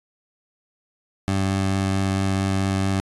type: tone with vibrato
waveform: 20% pulse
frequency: 96.6 Hz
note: G2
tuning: 25 cents flat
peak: -15 dBFS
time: 1.28-3 s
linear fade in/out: 0 ms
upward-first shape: triangle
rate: 4.5 Hz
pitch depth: 11 cents each way
effects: resampled to 24000 Hz